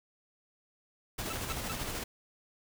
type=noise with tremolo; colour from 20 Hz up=pink; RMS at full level=-36 dBFS; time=1.18-2.04 s; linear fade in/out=10 ms; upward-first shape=square; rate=13 Hz; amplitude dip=30%
type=tone bursts; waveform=25% pulse; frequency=1319 Hz; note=E6; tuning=1 cent sharp; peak=-33 dBFS; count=3; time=1.3-1.721 s; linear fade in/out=2 ms; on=27 ms; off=170 ms
effects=none